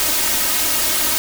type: noise with comb filter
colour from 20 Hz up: white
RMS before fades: -18 dBFS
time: 0-1.18 s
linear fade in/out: 0 ms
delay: 3.2 ms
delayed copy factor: +0.7
effects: none